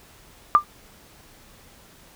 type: tone with exponential decay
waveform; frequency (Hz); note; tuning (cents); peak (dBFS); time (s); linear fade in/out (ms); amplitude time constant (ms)
sine; 1191; D6; +24; -6; 0.55-0.64; 0; 19
effects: pink hiss -51 dBFS RMS until 2.15 s